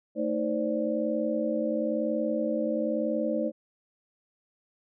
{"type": "tone cluster", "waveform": "sine", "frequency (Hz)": [222.9, 313.4, 520, 581], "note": ["A3", "D#4", "C5", "D5"], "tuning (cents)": [23, 13, -11, -19], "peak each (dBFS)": -31, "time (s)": [0.15, 3.52], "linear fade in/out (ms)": 50, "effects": []}